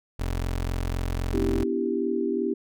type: tone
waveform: 25% pulse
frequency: 43.91 Hz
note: F1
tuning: 10 cents sharp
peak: -22 dBFS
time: 0.19-1.64 s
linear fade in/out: 10 ms
type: chord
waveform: sine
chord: E minor seventh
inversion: second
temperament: equal with one note detuned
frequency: 246.9 / 290.1 / 329.6 / 392 Hz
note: B3 / D4 / E4 / G4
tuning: 0 / -21 / 0 / 0 cents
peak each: -29 / -32 / -29 / -27 dBFS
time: 1.33-2.54 s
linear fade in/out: 10 ms
effects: none